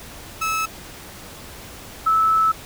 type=tone pair in turn; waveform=30% pulse / sine; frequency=1300 / 1307.3 Hz; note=E6 / E6; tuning=-24 / -15 cents; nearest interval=unison; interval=9 cents; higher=second; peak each=-18 / -14 dBFS; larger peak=second; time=0.41-0.66 / 2.06-2.52 s; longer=second; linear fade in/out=10 ms; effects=pink hiss -39 dBFS RMS until 2.65 s